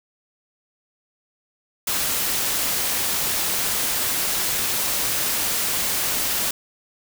white noise, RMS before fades -23 dBFS, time 1.87-6.51 s, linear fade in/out 5 ms, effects none

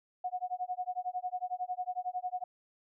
sine tone with tremolo, 729 Hz, F#5, 26 cents flat, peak -30 dBFS, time 0.24-2.44 s, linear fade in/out 5 ms, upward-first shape sine, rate 11 Hz, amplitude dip 100%, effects none

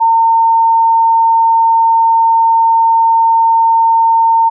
sine tone, 910 Hz, A#5, 42 cents flat, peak -6 dBFS, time 0-4.5 s, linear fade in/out 20 ms, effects none

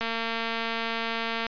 click train, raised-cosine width 0.3 ms, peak -14 dBFS, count 333, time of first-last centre 0.01-1.466 s, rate 228 Hz, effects resampled to 11025 Hz

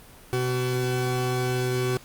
40% pulse tone pair together, 126.08 / 377.8 Hz, B2 / F#4, +36 / +36 cents, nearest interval octave + perfect fifth, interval 1900 cents, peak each -25 dBFS, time 0.33-1.97 s, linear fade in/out 0 ms, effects pink hiss -49 dBFS RMS until 2.04 s + Opus 32 kbps

